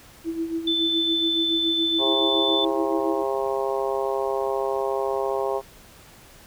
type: tone with tremolo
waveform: sine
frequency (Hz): 329.2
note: E4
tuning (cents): -2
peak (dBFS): -22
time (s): 0.24-3.24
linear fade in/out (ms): 50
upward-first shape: sine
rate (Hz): 7.1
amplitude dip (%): 65
type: tone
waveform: sine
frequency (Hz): 3523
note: A7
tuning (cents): +1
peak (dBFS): -21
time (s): 0.67-2.65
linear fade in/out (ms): 5
type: harmonic tone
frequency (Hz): 134.4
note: C3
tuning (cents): +47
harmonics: 3 / 4 / 5 / 6 / 7 / 8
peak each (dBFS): -26 / -28 / -30 / -32 / -33 / -34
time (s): 1.98-5.62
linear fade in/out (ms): 50
effects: pink hiss -49 dBFS RMS until 6.46 s